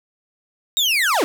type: linear sweep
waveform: 35% pulse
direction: down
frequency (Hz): 3800 to 245.4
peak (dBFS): -14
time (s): 0.77-1.24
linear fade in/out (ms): 0
effects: none